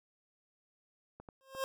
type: clicks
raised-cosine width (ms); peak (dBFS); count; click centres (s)
1; -35; 3; 1.2 / 1.288 / 1.55
type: tone with exponential growth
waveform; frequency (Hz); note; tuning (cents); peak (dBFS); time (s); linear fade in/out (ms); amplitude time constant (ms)
25% pulse; 534; C5; +35; -27; 1.41-1.64; 0; 49
effects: none